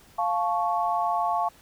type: chord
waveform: sine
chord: F augmented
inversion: none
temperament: equal with one note detuned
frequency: 698.5 / 870.9 / 1108.7 Hz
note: F5 / A5 / C#6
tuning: 0 / -18 / 0 cents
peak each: -26 / -27 / -28 dBFS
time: 0.18-1.49 s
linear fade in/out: 10 ms
effects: pink hiss -55 dBFS RMS until 1.61 s